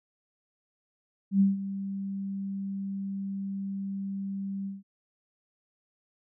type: tone with ADSR envelope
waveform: sine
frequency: 196 Hz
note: G3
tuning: in tune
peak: -17 dBFS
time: 1.31-4.83 s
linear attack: 94 ms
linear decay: 160 ms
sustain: -14 dB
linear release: 170 ms
effects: none